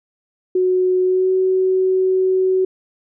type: tone with pitch glide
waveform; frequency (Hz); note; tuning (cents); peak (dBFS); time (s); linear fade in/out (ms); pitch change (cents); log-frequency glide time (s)
sine; 368.2 to 374.9; F#4 to F#4; -8 to +23; -13; 0.55-2.65; 5; +31; 1.03-1.31
effects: none